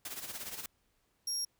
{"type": "noise with tremolo", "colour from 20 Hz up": "white", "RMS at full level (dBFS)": -40, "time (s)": [0.05, 0.66], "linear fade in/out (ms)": 2, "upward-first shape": "sine", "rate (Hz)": 17, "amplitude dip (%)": 65}
{"type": "tone", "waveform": "30% pulse", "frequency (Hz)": 5588, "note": "F8", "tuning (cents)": 0, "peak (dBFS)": -29, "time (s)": [1.27, 1.45], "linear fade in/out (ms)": 5}
{"effects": ["pink hiss -75 dBFS RMS until 1.59 s"]}